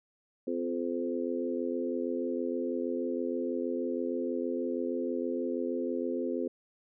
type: harmonic tone with a mistuned harmonic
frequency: 86.3 Hz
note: F2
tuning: 20 cents flat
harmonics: 3 / 4 / 5 / 6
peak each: -34 / -35 / -36 / -37 dBFS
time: 0.47-6.48 s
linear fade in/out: 5 ms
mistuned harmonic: 3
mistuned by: -17 cents
effects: none